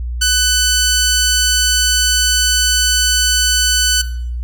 10% pulse tone, 1500 Hz, F#6, 23 cents sharp, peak -3 dBFS, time 0.21-4.02 s, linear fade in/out 10 ms, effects noise-tail reverb RT60 0.6 s tail -17 dB re dry + added 60 Hz sine -19 dBFS peak until 4.43 s

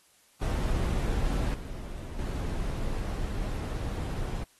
brown noise with level steps, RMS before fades -28 / -38 / -32 dBFS, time 0.41-4.44 s, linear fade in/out 10 ms, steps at 1.54 / 2.19 s, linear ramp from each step 2 ms, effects white hiss -63 dBFS RMS until 4.59 s + AAC 32 kbps

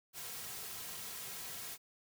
white noise with comb filter, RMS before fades -45 dBFS, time 0.13-1.78 s, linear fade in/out 50 ms, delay 3.4 ms, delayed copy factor -0.5, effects none

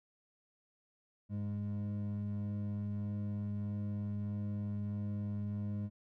triangle tone pair together, 102.51 / 205.8 Hz, G#2 / G#3, -22 / -16 cents, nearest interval octave, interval 1206 cents, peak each -34 / -36 dBFS, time 1.29-5.9 s, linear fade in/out 50 ms, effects tanh soft clip ceiling -30 dBFS

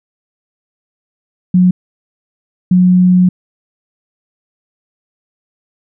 sine tone pair in turn, 181.6 / 181.6 Hz, F#3 / F#3, -32 / -32 cents, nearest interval unison, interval 0 cents, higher neither, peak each -5 dBFS, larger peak neither, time 1.54-1.71 / 2.71-3.29 s, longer second, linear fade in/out 5 ms, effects none

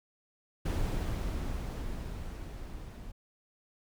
brown noise with level ramp, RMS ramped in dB -30 to -45 dBFS, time 0.65-3.12 s, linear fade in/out 10 ms, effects none

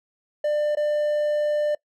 triangle tone with dropouts, 596 Hz, D5, 25 cents sharp, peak -18 dBFS, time 0.44-1.75 s, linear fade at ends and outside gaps 5 ms, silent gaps 0.752-0.77 s, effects noise-tail reverb RT60 0.1 s tail -23 dB re dry

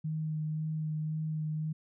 sine tone with vibrato, 155.56 Hz, D#3, in tune, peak -31 dBFS, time 0.04-1.73 s, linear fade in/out 10 ms, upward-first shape sine, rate 1.9 Hz, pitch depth 14 cents each way, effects none

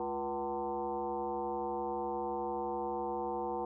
sine tone with frequency modulation, 622.3 Hz, D#5, in tune, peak -33 dBFS, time 0-3.65 s, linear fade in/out 2 ms, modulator 137 Hz, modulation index 2.5, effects none

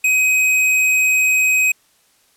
square tone, 2523 Hz, D#7, 23 cents sharp, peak -13 dBFS, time 0.04-1.72 s, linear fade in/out 5 ms, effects white hiss -57 dBFS RMS until 2.36 s + low-pass 12000 Hz 12 dB/octave

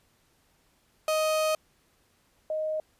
35% pulse / sine tone pair in turn, 625 / 622.7 Hz, D#5 / D#5, +8 / +1 cents, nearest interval unison, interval 7 cents, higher first, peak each -22 / -27 dBFS, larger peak first, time 1.08-1.55 / 2.5-2.8 s, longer first, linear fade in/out 2 ms, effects pink hiss -67 dBFS RMS until 2.99 s + resampled to 32000 Hz

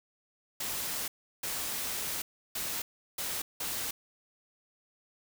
white noise bursts at uneven times, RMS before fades -35 dBFS, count 5, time 0.6-1.08 / 1.43-2.22 / 2.55-2.82 / 3.18-3.42 / 3.6-3.91 s, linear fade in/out 5 ms, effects none

